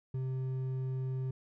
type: tone with hard clipping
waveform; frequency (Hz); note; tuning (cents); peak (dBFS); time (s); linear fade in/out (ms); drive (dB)
sine; 130.5; C3; -4; -34; 0.14-1.31; 5; 5
effects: none